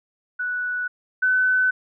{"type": "tone pair in turn", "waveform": "sine", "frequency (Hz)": [1478, 1509.9], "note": ["F#6", "F#6"], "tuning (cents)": [-2, 35], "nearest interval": "unison", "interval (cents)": 37, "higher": "second", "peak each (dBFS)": [-23, -16], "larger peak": "second", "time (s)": [[0.39, 0.88], [1.22, 1.71]], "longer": "neither", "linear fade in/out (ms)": 10, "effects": []}